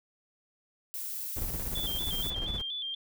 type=noise; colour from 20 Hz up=violet; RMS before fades=-37 dBFS; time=0.94-2.3 s; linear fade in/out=0 ms
type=noise with tremolo; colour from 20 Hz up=brown; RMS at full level=-35 dBFS; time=1.36-2.62 s; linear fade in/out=10 ms; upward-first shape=square; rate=17 Hz; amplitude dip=50%
type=tone with vibrato; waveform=sine; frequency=3323 Hz; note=G#7; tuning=in tune; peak=-33 dBFS; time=1.75-2.95 s; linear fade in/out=5 ms; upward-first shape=square; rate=4.2 Hz; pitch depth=73 cents each way
effects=none